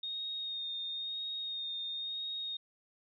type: tone with vibrato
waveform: sine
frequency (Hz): 3700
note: A#7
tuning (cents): -14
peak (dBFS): -36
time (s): 0.03-2.57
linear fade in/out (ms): 5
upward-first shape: sine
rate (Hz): 0.99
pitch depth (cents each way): 20
effects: none